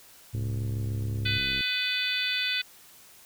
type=tone with pitch glide; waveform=sine; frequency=107.7 to 104.88 Hz; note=A2 to G#2; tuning=-37 to +17 cents; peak=-28 dBFS; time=0.33-1.39 s; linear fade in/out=20 ms; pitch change=-46 cents; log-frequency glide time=0.67-0.96 s
type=click train; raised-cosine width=3 ms; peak=-26 dBFS; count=85; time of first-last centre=0.35-1.607 s; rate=66.8 Hz
type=harmonic tone; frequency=500 Hz; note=B4; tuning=21 cents sharp; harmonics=3 / 4 / 5 / 6 / 7 / 8 / 9; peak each=-34 / -35 / -31 / -37 / -30 / -38 / -37 dBFS; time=1.25-2.62 s; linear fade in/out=10 ms
effects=white hiss -53 dBFS RMS until 3.25 s